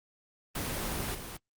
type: noise with level steps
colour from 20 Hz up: pink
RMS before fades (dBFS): -34 / -41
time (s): 0.55-1.37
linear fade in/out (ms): 5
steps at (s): 1.14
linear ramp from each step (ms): 10
effects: Opus 24 kbps